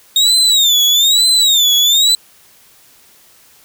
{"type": "tone with vibrato", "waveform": "35% pulse", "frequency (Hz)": 3700, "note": "A#7", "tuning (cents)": -14, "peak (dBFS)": -7, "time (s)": [0.16, 2.15], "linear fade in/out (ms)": 2, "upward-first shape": "sine", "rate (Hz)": 1.1, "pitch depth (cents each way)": 160, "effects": ["white hiss -47 dBFS RMS until 3.64 s"]}